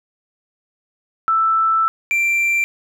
sine / triangle tone pair in turn, 1323 / 2357 Hz, E6 / D7, +6 / +6 cents, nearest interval minor seventh, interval 1000 cents, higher second, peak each -13 dBFS, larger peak neither, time 1.28-1.88 / 2.11-2.64 s, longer first, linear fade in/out 0 ms, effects none

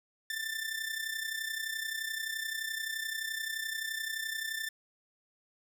sawtooth tone with amplitude modulation, 1778 Hz, A6, 18 cents sharp, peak -28 dBFS, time 0.3-4.69 s, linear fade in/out 2 ms, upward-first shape sine, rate 31.6 Hz, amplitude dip 65%, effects none

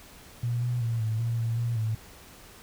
sine tone with pitch steps, 119.7 / 122.2 / 115.7 / 110.2 / 116.7 / 114.9 / 118 / 110.4 Hz, A#2 / B2 / A#2 / A2 / A#2 / A#2 / A#2 / A2, +46 / -18 / -13 / +3 / +2 / -25 / +22 / +6 cents, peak -25 dBFS, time 0.43-1.95 s, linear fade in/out 5 ms, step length 190 ms, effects added 67 Hz sine -60 dBFS peak until 2.62 s + pink hiss -50 dBFS RMS until 2.62 s

